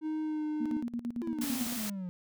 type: tone with pitch glide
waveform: triangle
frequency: 311.1 to 304.5 Hz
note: D#4 to D#4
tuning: 0 to -37 cents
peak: -29 dBFS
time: 0.01-0.84 s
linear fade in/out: 50 ms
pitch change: -37 cents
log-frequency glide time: 0.22-0.45 s
type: tone with tremolo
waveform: sine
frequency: 237.5 Hz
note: A#3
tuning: 33 cents sharp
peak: -31 dBFS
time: 0.6-1.77 s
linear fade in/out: 10 ms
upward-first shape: square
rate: 8.9 Hz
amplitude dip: 80%
type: exponential sweep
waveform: triangle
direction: down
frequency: 344 to 175.7 Hz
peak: -33 dBFS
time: 1.22-2.09 s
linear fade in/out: 0 ms
type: noise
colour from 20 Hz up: white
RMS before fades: -38 dBFS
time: 1.41-1.9 s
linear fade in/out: 5 ms
effects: none